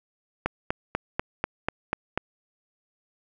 click train, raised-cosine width 0.5 ms, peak -9 dBFS, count 8, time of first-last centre 0.46-2.176 s, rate 4.08 Hz, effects none

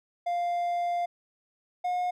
triangle tone pair in turn, 698.5 / 719 Hz, F5 / F#5, 0 / -50 cents, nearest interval minor second, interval 50 cents, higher second, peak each -24 dBFS, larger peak neither, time 0.26-1.06 / 1.84-2.11 s, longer first, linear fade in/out 10 ms, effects none

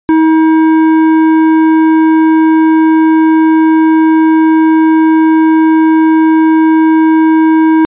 sine tone with hard clipping, 318.7 Hz, D#4, 42 cents sharp, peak -6 dBFS, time 0.09-7.85 s, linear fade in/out 0 ms, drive 10 dB, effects resampled to 8000 Hz

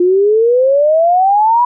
sine exponential sweep, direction up, 349.2 to 987.8 Hz, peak -7 dBFS, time 0-1.65 s, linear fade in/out 5 ms, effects none

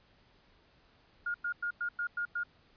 sine tone bursts, 1423 Hz, F6, 32 cents sharp, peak -31 dBFS, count 7, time 1.26-2.435 s, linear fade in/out 5 ms, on 83 ms, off 99 ms, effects pink hiss -65 dBFS RMS until 2.76 s + resampled to 11025 Hz

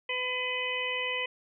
harmonic tone, 503 Hz, B4, 32 cents sharp, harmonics 1 / 2 / 4 / 5 / 6, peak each -37 / -39 / -34 / -34 / -36 dBFS, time 0.09-1.26 s, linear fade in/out 5 ms, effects none

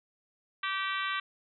harmonic tone, 387.1 Hz, G4, 22 cents flat, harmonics 3 / 4 / 5 / 6 / 7 / 8 / 9 / 10, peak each -34 / -36 / -38 / -40 / -41 / -42 / -43 / -44 dBFS, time 0.63-1.2 s, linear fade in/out 5 ms, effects none

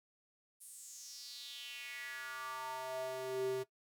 square tone with high-pass filter sweep, 130 Hz, C3, 11 cents flat, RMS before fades -43 dBFS, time 0.6-3.64 s, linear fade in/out 20 ms, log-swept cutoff 9900 to 310 Hz, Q 4.3, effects noise-tail reverb RT60 0.1 s tail -17 dB re dry

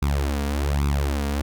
sawtooth tone with flanger, 71 Hz, C#2, 42 cents sharp, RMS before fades -23 dBFS, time 0.02-1.42 s, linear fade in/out 5 ms, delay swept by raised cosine 0.81 to 4.31 ms, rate 1.2 Hz, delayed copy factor +0.95, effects none

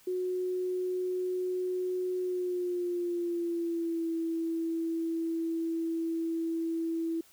sine tone with pitch glide, 365.7 to 329.6 Hz, F#4 to E4, -20 to 0 cents, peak -29 dBFS, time 0.07-7.21 s, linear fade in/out 5 ms, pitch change -180 cents, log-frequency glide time 2.19-4.11 s, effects white hiss -60 dBFS RMS until 7.32 s

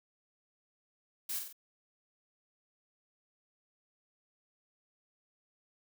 blue noise with echo, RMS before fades -37 dBFS, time 1.29-1.39 s, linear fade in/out 5 ms, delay 46 ms, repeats 3, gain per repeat -5 dB, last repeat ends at 1.528 s, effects none

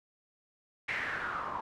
white noise with low-pass filter sweep, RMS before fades -36 dBFS, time 0.88-1.61 s, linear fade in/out 10 ms, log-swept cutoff 2200 to 990 Hz, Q 5.2, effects none

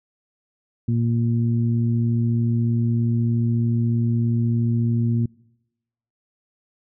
harmonic tone, 116.8 Hz, A#2, 4 cents sharp, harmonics 1 / 2 / 3, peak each -19 / -23 / -36 dBFS, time 0.88-5.26 s, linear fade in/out 5 ms, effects noise-tail reverb RT60 0.9 s tail -25 dB re dry

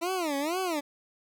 20% pulse tone with vibrato, 323.9 Hz, E4, 30 cents flat, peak -23 dBFS, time 0.01-0.81 s, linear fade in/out 20 ms, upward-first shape sine, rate 2.1 Hz, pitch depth 270 cents each way, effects none

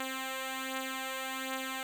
5% pulse beating tone pair, 263.1 / 264.4 Hz, C4 / C4, +10 / +18 cents, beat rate 1.3 Hz, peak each -25 / -30 dBFS, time 0-1.83 s, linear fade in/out 2 ms, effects 10-bit

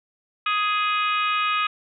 harmonic tone, 416.6 Hz, G#4, 5 cents sharp, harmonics 3 / 4 / 5 / 6 / 7 / 8 / 9, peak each -22 / -33 / -35 / -26 / -32 / -36 / -36 dBFS, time 0.46-1.67 s, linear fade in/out 5 ms, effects none

